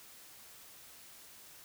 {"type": "silence", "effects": ["white hiss -55 dBFS RMS until 1.64 s"]}